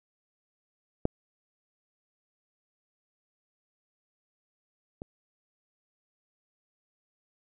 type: clicks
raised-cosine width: 2 ms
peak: -11 / -25 dBFS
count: 2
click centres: 1.054 / 5.019 s
effects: none